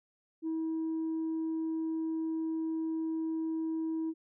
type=tone; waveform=sine; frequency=321.9 Hz; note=E4; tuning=41 cents flat; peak=-29 dBFS; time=0.42-4.14 s; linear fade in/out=50 ms; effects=tanh soft clip ceiling -29 dBFS